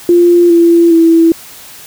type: tone with pitch steps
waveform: sine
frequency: 347.7 / 338.8 / 330.1 Hz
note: F4 / E4 / E4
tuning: -8 / +48 / +2 cents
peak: -3 dBFS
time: 0.09-1.32 s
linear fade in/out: 2 ms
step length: 410 ms
effects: white hiss -33 dBFS RMS until 1.86 s